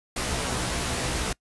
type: noise with comb filter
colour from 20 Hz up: pink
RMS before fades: -28 dBFS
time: 0.16-1.33 s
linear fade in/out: 5 ms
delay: 16 ms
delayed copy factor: +1
effects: noise-tail reverb RT60 0.1 s tail -24 dB re dry + resampled to 24000 Hz

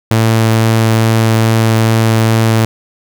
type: tone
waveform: sawtooth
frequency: 112.2 Hz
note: A2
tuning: 34 cents sharp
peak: -4 dBFS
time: 0.11-2.65 s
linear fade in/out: 0 ms
effects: none

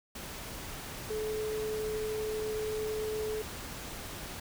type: tone in noise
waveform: sine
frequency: 431.3 Hz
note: A4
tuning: 35 cents flat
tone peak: -32 dBFS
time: 1.1-3.42 s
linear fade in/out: 5 ms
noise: pink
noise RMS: -42 dBFS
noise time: 0.15-4.4 s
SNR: +7 dB
effects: none

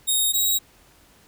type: tone pair in turn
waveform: 10% pulse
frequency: 3729 / 3821 Hz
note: A#7 / A#7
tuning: 0 / +42 cents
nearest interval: unison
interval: 42 cents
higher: second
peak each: -11 dBFS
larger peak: neither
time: 0.07-0.33 / 0.33-0.59 s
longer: neither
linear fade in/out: 20 ms
effects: pink hiss -55 dBFS RMS until 1.27 s

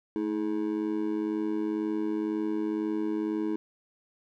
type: tone with amplitude modulation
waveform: triangle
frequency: 320.4 Hz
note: E4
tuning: 49 cents flat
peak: -21 dBFS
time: 0.16-3.56 s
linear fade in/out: 0 ms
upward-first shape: sine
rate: 102 Hz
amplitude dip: 95%
effects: none

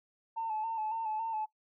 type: tone with vibrato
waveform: sine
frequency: 884 Hz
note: A5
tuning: 8 cents sharp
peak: -31 dBFS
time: 0.36-1.46 s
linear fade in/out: 20 ms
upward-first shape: square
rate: 3.6 Hz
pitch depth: 41 cents each way
effects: noise-tail reverb RT60 0.1 s tail -19 dB re dry + tanh soft clip ceiling -27 dBFS

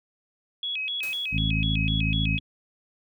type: tone with vibrato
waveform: sine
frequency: 2923 Hz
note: F#7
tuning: 22 cents flat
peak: -27 dBFS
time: 0.63-2.39 s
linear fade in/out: 2 ms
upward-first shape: square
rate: 4 Hz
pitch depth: 240 cents each way
type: noise with exponential decay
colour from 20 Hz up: white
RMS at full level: -38 dBFS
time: 1.03-1.48 s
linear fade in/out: 0 ms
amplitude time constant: 96 ms
type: harmonic tone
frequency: 54 Hz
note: A1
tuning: 32 cents flat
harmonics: 1 / 2 / 3 / 4 / 5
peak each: -27 / -28 / -28 / -33 / -34 dBFS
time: 1.31-2.4 s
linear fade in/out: 50 ms
effects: none

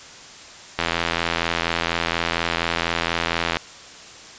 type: click train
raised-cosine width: 0.3 ms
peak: -4 dBFS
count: 235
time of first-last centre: 0.79-3.569 s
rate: 84.2 Hz
effects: white hiss -41 dBFS RMS until 4.38 s + resampled to 16000 Hz

